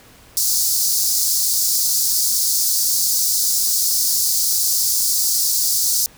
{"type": "high-pass noise", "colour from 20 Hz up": "pink", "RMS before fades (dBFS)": -18, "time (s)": [0.37, 6.06], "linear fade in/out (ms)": 0, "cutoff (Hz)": 4600, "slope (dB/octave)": 48, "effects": ["pink hiss -47 dBFS RMS until 6.17 s"]}